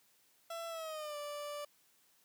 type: tone with pitch glide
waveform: 30% pulse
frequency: 669 to 585.8 Hz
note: E5 to D5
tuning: +25 to -5 cents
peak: -38 dBFS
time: 0.5-1.65 s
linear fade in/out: 5 ms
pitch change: -230 cents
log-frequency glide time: 0.68-1.17 s
effects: white hiss -70 dBFS RMS until 2.24 s + high-pass 100 Hz 12 dB/octave